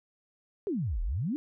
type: exponential two-way sweep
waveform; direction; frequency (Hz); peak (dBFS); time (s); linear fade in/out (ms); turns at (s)
sine; down then up; 440 to 36.71 to 315; -28; 0.67-1.36; 0; 1.02
effects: none